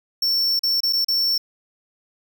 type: tone with dropouts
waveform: square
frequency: 5430 Hz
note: F8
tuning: 50 cents flat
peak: -18 dBFS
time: 0.22-1.38 s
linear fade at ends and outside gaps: 5 ms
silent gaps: 0.593-0.633 / 0.805-0.832 / 0.927-0.931 / 1.047-1.083 s
effects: none